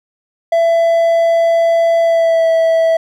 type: tone with pitch glide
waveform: triangle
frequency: 668 to 655 Hz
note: E5 to E5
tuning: +23 to -11 cents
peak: -7 dBFS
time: 0.52-2.97 s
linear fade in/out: 5 ms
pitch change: -34 cents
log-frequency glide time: 2.01-2.49 s
effects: none